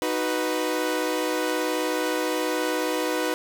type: chord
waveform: sawtooth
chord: B major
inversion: first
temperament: equal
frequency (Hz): 311.1 / 370 / 493.9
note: D#4 / F#4 / B4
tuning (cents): 0 / 0 / 0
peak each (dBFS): -24 / -26 / -23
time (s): 0.02-3.34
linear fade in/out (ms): 0
effects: none